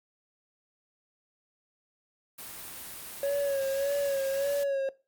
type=noise; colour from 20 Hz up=white; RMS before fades=-42 dBFS; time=2.38-4.64 s; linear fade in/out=10 ms
type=tone with vibrato; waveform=triangle; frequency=554.4 Hz; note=C#5; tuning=in tune; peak=-24 dBFS; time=3.23-4.89 s; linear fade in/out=2 ms; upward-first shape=sine; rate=1.7 Hz; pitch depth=46 cents each way
effects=noise-tail reverb RT60 0.3 s tail -20 dB re dry + Opus 32 kbps